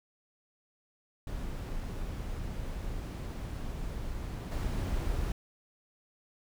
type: noise with level steps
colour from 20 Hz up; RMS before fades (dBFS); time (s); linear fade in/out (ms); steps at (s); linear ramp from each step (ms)
brown; -37 / -32; 1.27-5.32; 2; 4.51; 10
effects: none